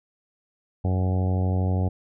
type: harmonic tone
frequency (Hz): 92.6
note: F#2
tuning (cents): +2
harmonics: 1 / 2 / 3 / 4 / 5 / 6 / 7 / 8 / 9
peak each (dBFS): -21 / -29 / -34 / -38 / -37 / -39 / -40 / -38 / -43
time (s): 0.84-1.89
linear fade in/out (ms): 10
effects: none